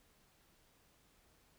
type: silence
effects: pink hiss -70 dBFS RMS until 1.58 s